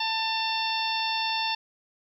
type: harmonic tone with a mistuned harmonic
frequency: 890 Hz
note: A5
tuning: 20 cents sharp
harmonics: 1 / 2 / 3 / 4 / 5 / 6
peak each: -29 / -37 / -32 / -32 / -34 / -36 dBFS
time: 0-1.55 s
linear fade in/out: 5 ms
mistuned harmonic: 3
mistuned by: +28 cents
effects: 10-bit